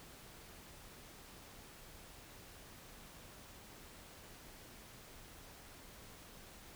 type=silence; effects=pink hiss -56 dBFS RMS until 6.75 s